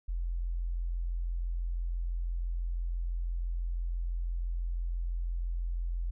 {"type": "tone", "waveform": "sine", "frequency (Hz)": 43, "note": "F1", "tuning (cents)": -26, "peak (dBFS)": -30, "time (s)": [0.08, 6.11], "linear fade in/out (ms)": 10, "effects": []}